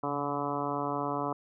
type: harmonic tone with a mistuned harmonic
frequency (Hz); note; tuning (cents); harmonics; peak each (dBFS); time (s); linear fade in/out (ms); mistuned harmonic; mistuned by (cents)
143.7; D3; -37; 1 / 2 / 3 / 4 / 5 / 6 / 7 / 8 / 9; -41 / -36 / -38 / -39 / -37 / -41 / -36 / -39 / -41; 0.03-1.33; 5; 1; -61
effects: none